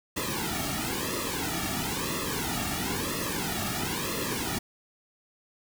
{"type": "noise with flanger", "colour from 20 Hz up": "pink", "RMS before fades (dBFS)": -31, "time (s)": [0.16, 4.59], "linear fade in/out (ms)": 10, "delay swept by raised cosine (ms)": [1.3, 2], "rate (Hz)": 1, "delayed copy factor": -0.9, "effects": []}